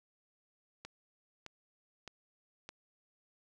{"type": "click train", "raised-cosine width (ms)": 0.2, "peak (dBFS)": -28, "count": 4, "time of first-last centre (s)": [0.85, 2.69], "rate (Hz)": 1.63, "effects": []}